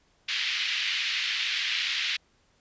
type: band-pass noise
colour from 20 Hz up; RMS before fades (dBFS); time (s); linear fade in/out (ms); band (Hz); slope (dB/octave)
pink; -29; 0.28-2.17; 10; 2100 to 4200; 24
effects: pink hiss -66 dBFS RMS until 2.6 s + resampled to 16000 Hz